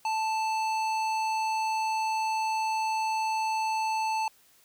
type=tone with hard clipping; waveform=triangle; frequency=880 Hz; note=A5; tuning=in tune; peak=-28 dBFS; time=0.05-4.28 s; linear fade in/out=2 ms; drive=18 dB; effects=white hiss -61 dBFS RMS until 4.64 s